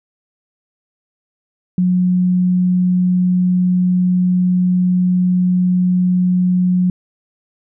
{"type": "tone", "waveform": "sine", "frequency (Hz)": 181.2, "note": "F#3", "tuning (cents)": -36, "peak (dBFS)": -11, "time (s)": [1.78, 6.9], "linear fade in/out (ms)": 2, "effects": []}